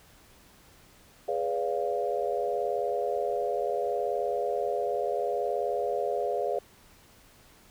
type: chord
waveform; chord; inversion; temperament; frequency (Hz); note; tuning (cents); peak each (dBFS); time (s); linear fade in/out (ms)
sine; G# diminished seventh; none; equal with one note detuned; 415.3 / 493.9 / 574.6 / 698.5; G#4 / B4 / D5 / F5; 0 / 0 / -38 / 0; -32; 1.28-6.59; 5
effects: pink hiss -57 dBFS RMS until 7.7 s